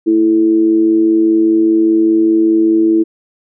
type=tone with amplitude modulation; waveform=sine; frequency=329.6 Hz; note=E4; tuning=in tune; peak=-5 dBFS; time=0.06-3.04 s; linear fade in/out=20 ms; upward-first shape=sine; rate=105 Hz; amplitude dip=55%; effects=none